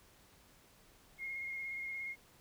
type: tone with vibrato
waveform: sine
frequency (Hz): 2144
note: C7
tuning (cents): +42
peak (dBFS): -39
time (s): 1.18-2.16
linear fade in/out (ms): 50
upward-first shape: square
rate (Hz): 17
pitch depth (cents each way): 15
effects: pink hiss -64 dBFS RMS until 2.4 s